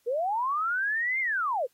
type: linear two-way sweep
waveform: sine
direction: up then down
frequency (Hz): 448 to 2144 to 448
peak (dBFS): -25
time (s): 0.06-1.67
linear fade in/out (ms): 20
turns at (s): 1.2
effects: white hiss -69 dBFS RMS until 1.73 s + AAC 48 kbps